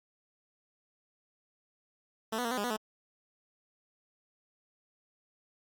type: tone with pitch steps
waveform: 10% pulse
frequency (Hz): 221.5 / 246 / 231.2 / 253.4 / 204.8 / 244.6 / 215.9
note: A3 / B3 / A#3 / B3 / G#3 / B3 / A3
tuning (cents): +12 / -7 / -14 / +45 / -24 / -16 / -33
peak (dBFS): -23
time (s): 2.32-2.768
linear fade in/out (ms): 10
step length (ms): 64
effects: Opus 48 kbps